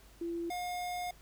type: tone pair in turn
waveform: sine / square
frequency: 339.1 / 715.2 Hz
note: E4 / F5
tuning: +49 / +41 cents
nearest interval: octave + minor second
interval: 1292 cents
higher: second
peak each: -34 / -36 dBFS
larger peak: first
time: 0.21-0.5 / 0.5-1.11 s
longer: second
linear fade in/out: 5 ms
effects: added 50 Hz sine -58 dBFS peak until 1.21 s + pink hiss -61 dBFS RMS until 1.21 s